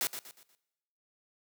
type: noise with echo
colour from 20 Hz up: white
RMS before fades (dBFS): -31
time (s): 0.01-0.07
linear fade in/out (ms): 0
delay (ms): 120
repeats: 4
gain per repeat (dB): -9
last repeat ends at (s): 0.55
effects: noise-tail reverb RT60 1.0 s tail -23 dB re dry + high-pass 200 Hz 12 dB/octave